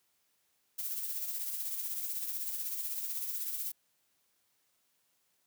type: noise with tremolo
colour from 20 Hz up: violet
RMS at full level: -35 dBFS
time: 0.78-3.72 s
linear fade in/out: 10 ms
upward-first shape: triangle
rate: 16 Hz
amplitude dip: 50%
effects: white hiss -75 dBFS RMS until 5.46 s + high-pass 80 Hz 12 dB/octave